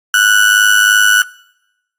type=tone with amplitude modulation; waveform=35% pulse; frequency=1478 Hz; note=F#6; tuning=2 cents flat; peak=-3 dBFS; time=0.14-1.22 s; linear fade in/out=2 ms; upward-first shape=sine; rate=103 Hz; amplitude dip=65%; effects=noise-tail reverb RT60 0.9 s tail -23 dB re dry + AAC 64 kbps